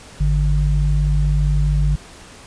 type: tone pair together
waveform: sine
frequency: 51.46 / 146.83 Hz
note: G#1 / D3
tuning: -15 / 0 cents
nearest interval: octave + tritone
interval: 1815 cents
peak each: -15 / -18 dBFS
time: 0.2-1.96 s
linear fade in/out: 10 ms
effects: pink hiss -41 dBFS RMS until 2.46 s + resampled to 22050 Hz